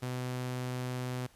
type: tone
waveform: sawtooth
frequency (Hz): 126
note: B2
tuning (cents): +35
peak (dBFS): -30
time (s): 0.02-1.27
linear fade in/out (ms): 10
effects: pink hiss -62 dBFS RMS until 1.35 s + resampled to 32000 Hz